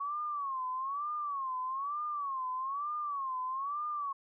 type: tone with vibrato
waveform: sine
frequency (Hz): 1108.7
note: C#6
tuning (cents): 0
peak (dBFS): -33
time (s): 0-4.13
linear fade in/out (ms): 10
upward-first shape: sine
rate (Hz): 1.1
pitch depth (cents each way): 150
effects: none